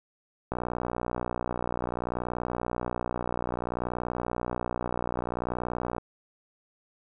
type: click train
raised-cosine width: 1 ms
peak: -16 dBFS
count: 332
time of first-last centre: 0.52-5.982 s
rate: 60.6 Hz
effects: none